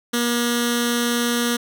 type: tone with notch filter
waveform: 10% pulse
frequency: 238.7 Hz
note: A#3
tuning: 41 cents sharp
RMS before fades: -21 dBFS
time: 0.13-1.57 s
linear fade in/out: 10 ms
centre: 800 Hz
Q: 0.55
effects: none